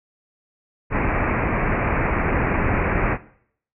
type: low-pass noise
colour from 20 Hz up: pink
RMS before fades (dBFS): -21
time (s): 0.9-3.18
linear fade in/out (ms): 50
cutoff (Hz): 2500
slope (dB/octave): 96
effects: noise-tail reverb RT60 0.6 s tail -17 dB re dry